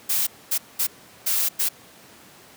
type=noise bursts at uneven times; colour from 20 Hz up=blue; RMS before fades=-22 dBFS; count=5; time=0.09-0.27 / 0.51-0.58 / 0.79-0.87 / 1.26-1.49 / 1.59-1.69 s; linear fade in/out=10 ms; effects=pink hiss -48 dBFS RMS until 2.56 s + high-pass 150 Hz 12 dB/octave